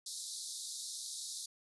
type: band-pass noise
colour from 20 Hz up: pink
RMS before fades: -44 dBFS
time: 0.06-1.46 s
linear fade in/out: 5 ms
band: 3700 to 11000 Hz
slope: 96 dB/octave
effects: none